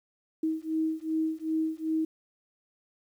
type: beating tone pair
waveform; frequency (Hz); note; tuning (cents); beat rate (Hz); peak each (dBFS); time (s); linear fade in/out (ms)
sine; 316.6 / 319.2; D#4 / D#4; +30 / +44; 2.6; -30; 0.43-2.05; 5
effects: 10-bit